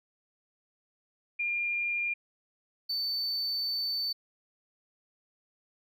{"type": "tone pair in turn", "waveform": ["sine", "triangle"], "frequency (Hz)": [2404, 4529], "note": ["D7", "C#8"], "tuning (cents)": [40, 36], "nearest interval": "major seventh", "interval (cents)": 1096, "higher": "second", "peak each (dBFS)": -28, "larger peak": "neither", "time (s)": [[1.39, 2.14], [2.89, 4.13]], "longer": "second", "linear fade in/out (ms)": 10, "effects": []}